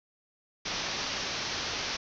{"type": "low-pass noise", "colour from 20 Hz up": "white", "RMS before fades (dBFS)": -34, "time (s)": [0.65, 1.97], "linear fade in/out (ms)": 10, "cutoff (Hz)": 6100, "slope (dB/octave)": 96, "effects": []}